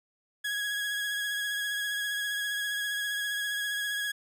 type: tone with vibrato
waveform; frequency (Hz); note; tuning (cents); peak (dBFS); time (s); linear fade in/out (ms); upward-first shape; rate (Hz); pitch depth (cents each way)
30% pulse; 1661.2; G#6; 0; -27; 0.44-4.12; 10; sine; 15; 21
effects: none